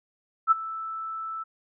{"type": "tone with ADSR envelope", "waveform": "sine", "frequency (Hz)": 1318.5, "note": "E6", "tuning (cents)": 0, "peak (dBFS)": -13, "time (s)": [0.47, 1.44], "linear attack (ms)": 44, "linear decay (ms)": 18, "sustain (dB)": -18, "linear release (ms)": 17, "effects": []}